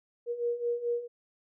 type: beating tone pair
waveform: sine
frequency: 473.1 / 477.7 Hz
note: A#4 / A#4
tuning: +26 / +42 cents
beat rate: 4.6 Hz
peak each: -34 / -30 dBFS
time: 0.26-1.08 s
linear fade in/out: 50 ms
effects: none